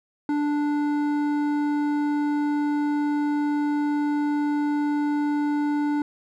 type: tone with hard clipping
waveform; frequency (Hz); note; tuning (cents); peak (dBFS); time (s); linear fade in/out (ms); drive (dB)
sine; 293.7; D4; 0; -23; 0.29-6.02; 2; 10
effects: none